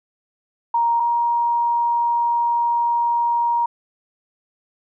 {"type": "tone pair in turn", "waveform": "sine", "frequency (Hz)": [936, 943.6], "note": ["A#5", "A#5"], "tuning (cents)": [7, 21], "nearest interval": "unison", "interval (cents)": 14, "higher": "second", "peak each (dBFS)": [-15, -16], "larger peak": "first", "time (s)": [[0.74, 1], [1, 3.66]], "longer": "second", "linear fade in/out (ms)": 5, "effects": []}